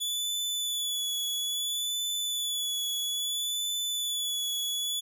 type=tone with vibrato; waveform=sawtooth; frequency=3443 Hz; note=A7; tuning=38 cents flat; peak=-26 dBFS; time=0-5.01 s; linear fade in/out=20 ms; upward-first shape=sine; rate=0.6 Hz; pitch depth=31 cents each way; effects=none